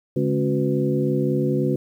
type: tone cluster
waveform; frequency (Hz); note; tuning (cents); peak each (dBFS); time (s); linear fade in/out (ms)
sine; 143.8 / 209.5 / 273.3 / 363.8 / 500; D3 / G#3 / C#4 / F#4 / B4; -36 / +15 / -24 / -29 / +21; -23 / -26 / -25 / -24 / -28; 0.16-1.76; 5
effects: 9-bit